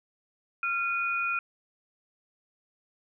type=tone pair together; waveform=sine; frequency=1381.3 / 2464 Hz; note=F6 / D#7; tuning=-19 / -17 cents; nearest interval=minor seventh; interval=1002 cents; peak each=-29 / -29 dBFS; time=0.63-1.39 s; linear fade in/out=2 ms; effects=none